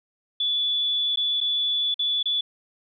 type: tone with dropouts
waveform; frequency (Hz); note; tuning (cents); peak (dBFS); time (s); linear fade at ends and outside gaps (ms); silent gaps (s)
sine; 3448; A7; -36; -21; 0.4-2.41; 5; 1.16-1.172 / 1.405-1.411 / 1.943-1.992 / 2.229-2.256
effects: none